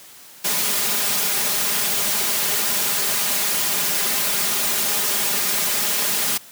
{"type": "noise with comb filter", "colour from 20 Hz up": "white", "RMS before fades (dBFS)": -21, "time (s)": [0.44, 6.38], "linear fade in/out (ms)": 10, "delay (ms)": 4.9, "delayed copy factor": 0.75, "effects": ["white hiss -44 dBFS RMS until 6.51 s", "high-pass 100 Hz 12 dB/octave"]}